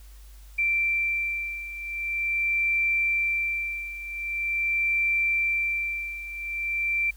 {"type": "beating tone pair", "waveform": "sine", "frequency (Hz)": [2349, 2349.44], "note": ["D7", "D7"], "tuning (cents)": [0, 0], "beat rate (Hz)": 0.44, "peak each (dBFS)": [-29, -25], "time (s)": [0.58, 7.11], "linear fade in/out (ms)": 10, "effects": ["added 50 Hz sine -44 dBFS peak until 7.16 s", "white hiss -57 dBFS RMS until 7.16 s"]}